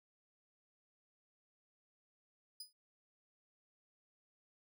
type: tone with exponential decay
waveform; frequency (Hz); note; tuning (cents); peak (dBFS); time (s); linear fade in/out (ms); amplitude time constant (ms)
sawtooth; 4973; D#8; -2; -40; 2.6-2.73; 5; 28
effects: none

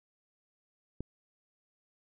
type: click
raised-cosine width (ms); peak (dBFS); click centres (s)
3; -24; 1.006
effects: none

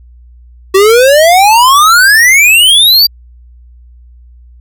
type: exponential sweep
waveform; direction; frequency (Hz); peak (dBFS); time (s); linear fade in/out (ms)
square; up; 374.7 to 4741; -3; 0.74-3.07; 10
effects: added 60 Hz sine -34 dBFS peak until 4.6 s

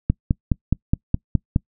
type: click train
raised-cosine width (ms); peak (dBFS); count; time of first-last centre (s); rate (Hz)
5; -4; 8; 0.1-1.561; 4.79
effects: noise-tail reverb RT60 0.1 s tail -26 dB re dry

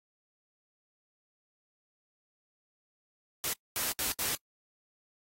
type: noise bursts at uneven times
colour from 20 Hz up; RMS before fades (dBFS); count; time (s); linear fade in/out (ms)
white; -32; 4; 3.44-3.53 / 3.76-3.92 / 3.99-4.12 / 4.19-4.35; 0
effects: noise-tail reverb RT60 0.1 s tail -26 dB re dry + AAC 48 kbps

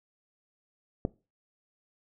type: click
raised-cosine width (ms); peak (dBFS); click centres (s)
2; -14; 1.051
effects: noise-tail reverb RT60 0.3 s tail -21 dB re dry

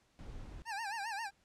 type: noise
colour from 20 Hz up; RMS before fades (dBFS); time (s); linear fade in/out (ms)
brown; -47; 0.19-0.62; 0
type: tone with vibrato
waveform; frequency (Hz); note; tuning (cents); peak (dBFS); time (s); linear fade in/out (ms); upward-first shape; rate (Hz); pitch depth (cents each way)
25% pulse; 854; G#5; +48; -34; 0.65-1.31; 50; sine; 7.5; 150
effects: pink hiss -72 dBFS RMS until 1.44 s + low-pass 8000 Hz 12 dB/octave

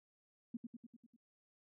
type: tone with echo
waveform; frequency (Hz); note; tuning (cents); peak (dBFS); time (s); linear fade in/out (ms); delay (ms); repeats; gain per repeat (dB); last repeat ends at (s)
sine; 234.9; A#3; +13; -39; 0.54-0.57; 5; 99; 6; -4; 1.164
effects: none

